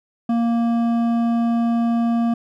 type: tone with hard clipping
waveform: sine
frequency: 233.1 Hz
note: A#3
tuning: in tune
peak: -18 dBFS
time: 0.29-2.34 s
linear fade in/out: 5 ms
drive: 9 dB
effects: none